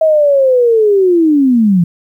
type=linear sweep; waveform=sine; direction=down; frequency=645 to 164.81 Hz; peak=-6 dBFS; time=0.01-1.84 s; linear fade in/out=5 ms; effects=8-bit